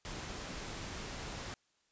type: noise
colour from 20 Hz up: pink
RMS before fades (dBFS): -43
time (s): 0.05-1.54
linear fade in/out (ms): 0
effects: white hiss -75 dBFS RMS until 1.91 s + resampled to 16000 Hz